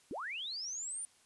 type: linear sweep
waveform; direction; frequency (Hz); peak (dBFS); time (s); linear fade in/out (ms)
sine; up; 210.1 to 9400; -38; 0.11-1.05; 0
effects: white hiss -66 dBFS RMS until 1.25 s + resampled to 24000 Hz